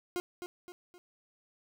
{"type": "tone with echo", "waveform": "40% pulse", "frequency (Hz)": 355.1, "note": "F4", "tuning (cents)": 29, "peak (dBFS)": -31, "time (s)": [0.16, 0.2], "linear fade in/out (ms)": 0, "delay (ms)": 260, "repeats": 3, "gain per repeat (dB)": -7, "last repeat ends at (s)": 0.98, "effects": []}